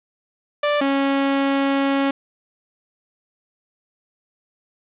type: tone pair in turn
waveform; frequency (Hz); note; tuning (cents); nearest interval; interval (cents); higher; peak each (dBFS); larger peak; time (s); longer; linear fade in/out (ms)
sawtooth; 587.3 / 275.4; D5 / C#4; 0 / -11; octave + minor second; 1311; first; -13; neither; 0.63-0.81 / 0.81-2.11; second; 5
effects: resampled to 8000 Hz + 7-bit